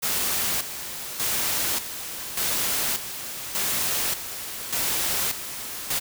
white noise with tremolo, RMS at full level -25 dBFS, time 0.02-6 s, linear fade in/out 20 ms, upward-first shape square, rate 0.85 Hz, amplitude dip 65%, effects none

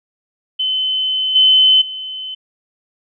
sine tone with level steps, 3048 Hz, G7, 49 cents flat, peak -15 / -7 / -24 dBFS, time 0.59-2.35 s, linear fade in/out 10 ms, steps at 1.35 / 1.81 s, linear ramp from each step 10 ms, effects none

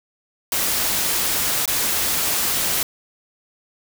white noise with dropouts, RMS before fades -21 dBFS, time 0.52-2.83 s, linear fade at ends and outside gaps 1 ms, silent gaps 1.657-1.677 s, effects none

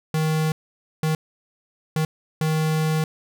square tone bursts at uneven times, 156.9 Hz, D#3, 15 cents sharp, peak -20 dBFS, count 4, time 0.14-0.52 / 1.03-1.15 / 1.96-2.05 / 2.41-3.04 s, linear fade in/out 2 ms, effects none

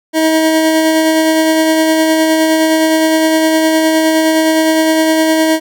25% pulse tone with tremolo, 318.2 Hz, D#4, 39 cents sharp, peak -4 dBFS, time 0.13-5.6 s, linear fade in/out 50 ms, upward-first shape sine, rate 9.7 Hz, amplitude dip 25%, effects none

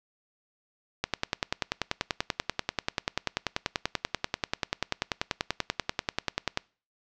click train, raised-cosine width 0.2 ms, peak -8 dBFS, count 58, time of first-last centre 1.04-6.574 s, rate 10.3 Hz, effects noise-tail reverb RT60 0.4 s tail -25 dB re dry + low-pass 6000 Hz 12 dB/octave

